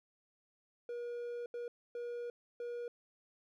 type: tone bursts at uneven times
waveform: triangle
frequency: 478.8 Hz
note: A#4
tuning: 46 cents sharp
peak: -37 dBFS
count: 4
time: 0.89-1.46 / 1.54-1.68 / 1.95-2.3 / 2.6-2.88 s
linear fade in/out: 2 ms
effects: none